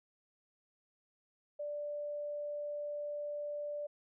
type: tone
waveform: sine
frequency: 587.3 Hz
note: D5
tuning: in tune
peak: -37 dBFS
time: 1.59-3.87 s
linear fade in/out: 10 ms
effects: none